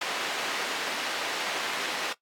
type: band-pass noise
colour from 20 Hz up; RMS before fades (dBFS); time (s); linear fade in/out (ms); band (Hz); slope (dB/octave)
white; -32; 0.01-2.13; 5; 360 to 3100; 12
effects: noise-tail reverb RT60 0.1 s tail -17 dB re dry + AAC 64 kbps